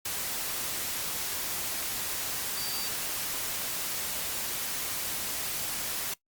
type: tone in noise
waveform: sine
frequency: 4655 Hz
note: D8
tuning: 16 cents flat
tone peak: -36 dBFS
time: 2.57-2.88 s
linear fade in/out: 5 ms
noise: white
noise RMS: -33 dBFS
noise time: 0.05-6.14 s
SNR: -6 dB
effects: noise-tail reverb RT60 0.1 s tail -21 dB re dry + Opus 48 kbps